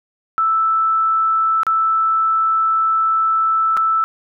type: tone with dropouts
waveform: sine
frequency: 1318.5 Hz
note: E6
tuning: in tune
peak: -13 dBFS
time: 0.38-4.04 s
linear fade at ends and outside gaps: 0 ms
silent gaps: 1.633-1.667 / 3.768-3.773 s
effects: none

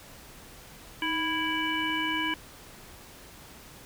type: harmonic tone with a mistuned harmonic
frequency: 329.4 Hz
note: E4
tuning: 1 cent flat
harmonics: 1 / 3 / 5 / 7 / 9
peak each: -33 / -33 / -33 / -33 / -33 dBFS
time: 1.02-2.34 s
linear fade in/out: 2 ms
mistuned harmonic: 1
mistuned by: -87 cents
effects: pink hiss -49 dBFS RMS until 3.85 s

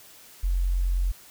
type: tone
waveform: sine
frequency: 45 Hz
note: F#1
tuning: 47 cents flat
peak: -21 dBFS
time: 0.43-1.12 s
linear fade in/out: 10 ms
effects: white hiss -50 dBFS RMS until 1.3 s

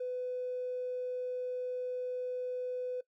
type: tone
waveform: triangle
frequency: 501 Hz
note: B4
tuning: 25 cents sharp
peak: -30 dBFS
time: 0-3.01 s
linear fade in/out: 10 ms
effects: noise-tail reverb RT60 0.1 s tail -23 dB re dry + tanh soft clip ceiling -32 dBFS

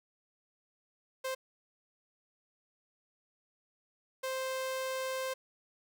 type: tone bursts at uneven times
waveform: sawtooth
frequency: 523.3 Hz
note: C5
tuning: in tune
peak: -30 dBFS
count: 2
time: 1.24-1.35 / 4.23-5.34 s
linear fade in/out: 10 ms
effects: none

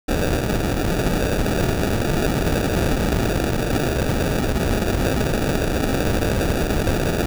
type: noise with sample-and-hold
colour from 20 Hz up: pink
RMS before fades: -20 dBFS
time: 0.08-7.26 s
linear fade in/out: 5 ms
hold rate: 1050 Hz
effects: none

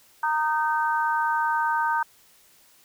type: harmonic tone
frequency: 308.3 Hz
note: D#4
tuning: 16 cents flat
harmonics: 3 / 4 / 5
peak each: -23 / -29 / -27 dBFS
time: 0.23-2.03 s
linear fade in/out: 5 ms
effects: white hiss -57 dBFS RMS until 2.84 s

